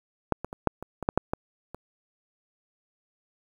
clicks, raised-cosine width 1 ms, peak -8 / -18 / -23 / -6 / -23 / -19 / -8 / -6 / -12 / -24 dBFS, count 10, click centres 0.323 / 0.446 / 0.529 / 0.673 / 0.826 / 1.027 / 1.089 / 1.176 / 1.335 / 1.746 s, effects 8-bit

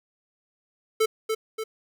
square tone with echo, 440 Hz, A4, in tune, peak -19 dBFS, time 1-1.06 s, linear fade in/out 10 ms, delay 290 ms, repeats 2, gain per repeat -5 dB, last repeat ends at 1.64 s, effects none

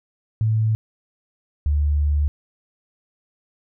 sine tone pair in turn, 110 / 73.42 Hz, A2 / D2, 0 / 0 cents, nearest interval perfect fifth, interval 700 cents, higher first, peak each -16 dBFS, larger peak neither, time 0.41-0.75 / 1.66-2.28 s, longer second, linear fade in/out 0 ms, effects none

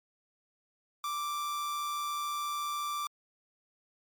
45% pulse tone with amplitude modulation, 1174.7 Hz, D6, in tune, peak -31 dBFS, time 1.04-3.07 s, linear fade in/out 2 ms, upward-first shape sine, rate 154 Hz, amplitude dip 25%, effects MP3 96 kbps

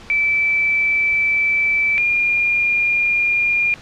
sine tone pair in turn, 2319 / 2410 Hz, D7 / D7, -22 / +44 cents, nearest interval minor second, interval 66 cents, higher second, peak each -14 dBFS, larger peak neither, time 0.1-1.98 / 1.98-3.74 s, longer first, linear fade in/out 0 ms, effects pink hiss -40 dBFS RMS until 3.81 s + low-pass 5000 Hz 12 dB/octave

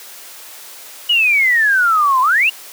sine exponential two-way sweep, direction down then up, 2959 to 998 to 2905 Hz, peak -10 dBFS, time 1.09-2.5 s, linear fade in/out 10 ms, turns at 2.21 s, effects white hiss -36 dBFS RMS until 2.72 s + high-pass 400 Hz 12 dB/octave

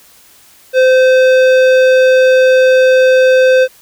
sine tone with tanh clipping, 516 Hz, C5, 24 cents flat, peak -7 dBFS, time 0.73-3.68 s, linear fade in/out 50 ms, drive 15 dB, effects white hiss -44 dBFS RMS until 3.81 s

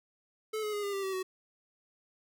square tone with pitch steps, 434.2 / 423.5 / 413.2 / 403 / 393.1 / 383.5 / 374.1 Hz, A4 / G#4 / G#4 / G4 / G4 / G4 / F#4, -23 / +34 / -9 / +48 / +5 / -38 / +19 cents, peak -33 dBFS, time 0.53-1.23 s, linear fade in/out 10 ms, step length 100 ms, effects none

